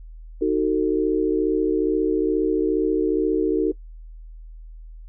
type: chord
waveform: sine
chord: D# diminished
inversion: none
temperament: just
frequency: 311.1 / 373.4 / 448 Hz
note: D#4 / F#4 / A4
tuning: 0 / +16 / +31 cents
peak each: -22 dBFS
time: 0.41-3.72 s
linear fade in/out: 10 ms
effects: noise-tail reverb RT60 0.1 s tail -21 dB re dry + added 40 Hz sine -37 dBFS peak until 5.08 s